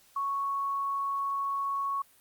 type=tone; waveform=sine; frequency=1108.7 Hz; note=C#6; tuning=in tune; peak=-28 dBFS; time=0.16-2.02 s; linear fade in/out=5 ms; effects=white hiss -61 dBFS RMS until 2.2 s + Opus 48 kbps